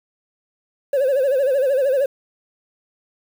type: tone with vibrato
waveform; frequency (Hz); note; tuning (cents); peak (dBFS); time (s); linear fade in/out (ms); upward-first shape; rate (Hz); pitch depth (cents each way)
triangle; 539; C#5; -49; -12; 0.93-2.06; 5; sine; 13; 110
effects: tanh soft clip ceiling -10 dBFS + 7-bit